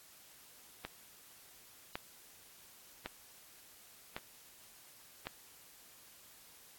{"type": "click train", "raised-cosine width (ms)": 0.3, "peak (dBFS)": -24, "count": 5, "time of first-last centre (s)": [0.85, 5.27], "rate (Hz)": 0.905, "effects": ["white hiss -59 dBFS RMS until 6.78 s", "AAC 64 kbps"]}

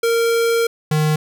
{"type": "tone pair in turn", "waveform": "square", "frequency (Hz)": [462.5, 153.58], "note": ["A#4", "D#3"], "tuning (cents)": [-14, -22], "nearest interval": "octave + perfect fifth", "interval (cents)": 1908, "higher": "first", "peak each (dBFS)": -15, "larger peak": "neither", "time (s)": [[0.03, 0.67], [0.91, 1.16]], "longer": "first", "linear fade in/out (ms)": 5, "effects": []}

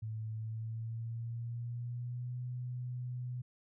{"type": "tone with pitch glide", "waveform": "sine", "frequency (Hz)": [110, 124.19], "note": ["A2", "B2"], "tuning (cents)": [0, 10], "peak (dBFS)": -37, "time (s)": [0.02, 3.42], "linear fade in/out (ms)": 10, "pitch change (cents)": 210, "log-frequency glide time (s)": [0.35, 2.38], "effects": []}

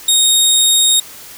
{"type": "tone", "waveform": "20% pulse", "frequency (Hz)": 3729, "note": "A#7", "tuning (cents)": 0, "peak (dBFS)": -3, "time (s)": [0.08, 1], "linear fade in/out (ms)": 5, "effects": ["white hiss -35 dBFS RMS until 1.37 s"]}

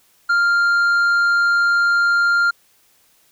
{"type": "tone with tanh clipping", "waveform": "sine", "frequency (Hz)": 1396.9, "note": "F6", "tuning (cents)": 0, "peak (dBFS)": -14, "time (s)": [0.29, 2.51], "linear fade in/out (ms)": 10, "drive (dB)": 5, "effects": ["white hiss -57 dBFS RMS until 3.31 s"]}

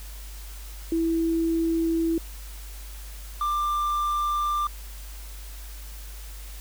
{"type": "tone pair in turn", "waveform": ["sine", "triangle"], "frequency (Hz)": [329.6, 1186.8], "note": ["E4", "D6"], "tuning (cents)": [0, 18], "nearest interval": "octave + minor seventh", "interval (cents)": 2218, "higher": "second", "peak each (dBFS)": -21, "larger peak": "neither", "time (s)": [[0.92, 2.18], [3.41, 4.67]], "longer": "neither", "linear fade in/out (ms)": 2, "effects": ["added 50 Hz sine -37 dBFS peak until 6.6 s", "white hiss -46 dBFS RMS until 6.6 s"]}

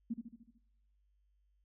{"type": "tone with echo", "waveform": "sine", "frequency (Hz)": 230.2, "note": "A#3", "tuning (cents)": -22, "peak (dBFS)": -33, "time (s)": [0.1, 0.14], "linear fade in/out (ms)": 10, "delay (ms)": 74, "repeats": 6, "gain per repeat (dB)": -5, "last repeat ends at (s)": 0.584, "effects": ["noise-tail reverb RT60 0.9 s tail -21 dB re dry", "added 50 Hz sine -70 dBFS peak until 1.64 s"]}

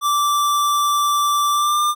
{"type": "tone with pitch glide", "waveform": "square", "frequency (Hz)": [1169, 1197.7], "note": ["D6", "D6"], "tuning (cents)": [-8, 34], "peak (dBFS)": -16, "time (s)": [0.01, 1.95], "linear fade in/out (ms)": 50, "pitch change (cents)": 42, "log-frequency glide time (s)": [1.51, 1.83], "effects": []}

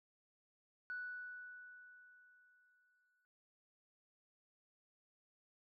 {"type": "tone with exponential decay", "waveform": "sine", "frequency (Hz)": 1480, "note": "F#6", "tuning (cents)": 0, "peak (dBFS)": -40, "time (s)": [0.9, 3.25], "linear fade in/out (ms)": 0, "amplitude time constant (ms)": 510, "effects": ["tanh soft clip ceiling -36 dBFS"]}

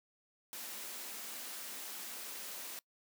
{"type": "high-pass noise", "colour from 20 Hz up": "white", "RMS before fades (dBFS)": -45, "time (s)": [0.53, 2.79], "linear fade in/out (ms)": 0, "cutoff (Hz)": 190, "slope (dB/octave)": 48, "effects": ["noise-tail reverb RT60 0.1 s tail -23 dB re dry"]}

